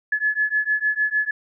sine beating tone pair, 1708 / 1714.6 Hz, G#6 / A6, +48 / -45 cents, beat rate 6.6 Hz, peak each -22 / -22 dBFS, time 0.12-1.31 s, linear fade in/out 5 ms, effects none

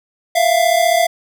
square tone pair together, 666 / 701 Hz, E5 / F5, +18 / +6 cents, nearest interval minor second, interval 88 cents, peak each -15 dBFS, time 0.35-1.07 s, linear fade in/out 10 ms, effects none

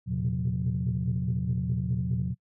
sine tone cluster, 81.3 / 117.4 / 122.2 / 131.9 / 180.1 Hz, E2 / A#2 / B2 / C3 / F#3, -23 / +13 / -18 / +14 / -46 cents, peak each -34 / -31 / -32 / -31 / -30 dBFS, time 0.06-2.35 s, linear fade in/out 50 ms, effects noise-tail reverb RT60 0.1 s tail -26 dB re dry + tanh soft clip ceiling -18 dBFS

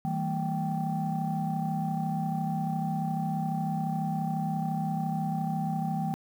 sine tone cluster, 161.8 / 196.1 / 227.8 / 780 Hz, E3 / G3 / A#3 / G5, -32 / +1 / -40 / -9 cents, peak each -30 / -34 / -34 / -32 dBFS, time 0.05-6.14 s, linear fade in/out 0 ms, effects tanh soft clip ceiling -20 dBFS + 9-bit

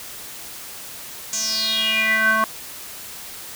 square tone with band-pass filter sweep, 220 Hz, A3, in tune, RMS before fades -20 dBFS, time 1.33-2.44 s, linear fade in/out 0 ms, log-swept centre 6800 to 1200 Hz, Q 7.1, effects white hiss -36 dBFS RMS until 3.55 s

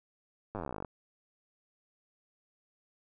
slowing click train, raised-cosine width 1 ms, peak -24 dBFS, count 21, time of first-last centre 0.55-0.848 s, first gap 9 ms, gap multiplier 1.05, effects none

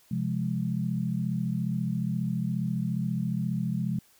sine chord, F minor, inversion second, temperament equal with one note detuned, 130.81 / 173.11 / 207.7 Hz, C3 / F3 / Ab3, 0 / -15 / 0 cents, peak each -31 / -30 / -31 dBFS, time 0.11-3.99 s, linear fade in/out 5 ms, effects white hiss -61 dBFS RMS until 4.19 s

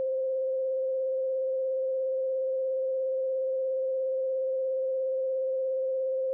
sine tone with vibrato, 525 Hz, C5, 6 cents sharp, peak -26 dBFS, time 0-6.33 s, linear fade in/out 0 ms, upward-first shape square, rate 17 Hz, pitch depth 13 cents each way, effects none

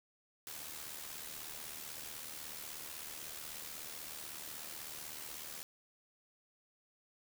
white noise with amplitude modulation, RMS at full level -44 dBFS, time 0.47-5.63 s, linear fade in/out 0 ms, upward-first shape sine, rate 76.2 Hz, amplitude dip 55%, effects none

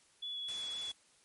sine tone with vibrato, 3400 Hz, G#7, 40 cents sharp, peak -38 dBFS, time 0.22-0.92 s, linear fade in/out 10 ms, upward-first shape square, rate 3.8 Hz, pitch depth 10 cents each way
white noise, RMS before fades -48 dBFS, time 0.48-0.92 s, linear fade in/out 5 ms
effects white hiss -67 dBFS RMS until 1.24 s + MP3 48 kbps

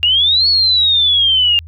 sine exponential two-way sweep, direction up then down, 2794 to 4435 to 2794 Hz, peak -9 dBFS, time 0.03-1.59 s, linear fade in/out 0 ms, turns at 0.48 s, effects added 81 Hz sine -31 dBFS peak until 1.67 s

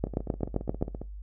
two click trains, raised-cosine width 2 ms, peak -23 / -13 dBFS, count 15 / 7, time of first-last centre 0.07-1.016 / 0.04-0.825 s, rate 14.8 / 7.64 Hz, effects noise-tail reverb RT60 0.2 s tail -19 dB re dry + added 50 Hz sine -38 dBFS peak until 1.22 s

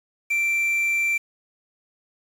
triangle tone with quantisation, 2349 Hz, D7, in tune, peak -18 dBFS, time 0.3-1.18 s, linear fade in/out 10 ms, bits 7, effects none

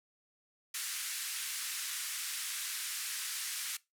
white band-pass noise, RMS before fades -39 dBFS, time 0.74-3.77 s, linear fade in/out 5 ms, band 1400 to 12000 Hz, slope 24 dB/octave, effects noise-tail reverb RT60 0.2 s tail -20 dB re dry

